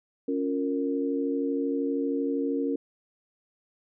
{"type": "tone cluster", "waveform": "sine", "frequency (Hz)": [278.5, 351.3, 461.7], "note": ["C#4", "F4", "A#4"], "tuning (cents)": [8, 10, -17], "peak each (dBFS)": [-27, -34, -30], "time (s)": [0.28, 2.76], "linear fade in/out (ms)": 5, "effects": []}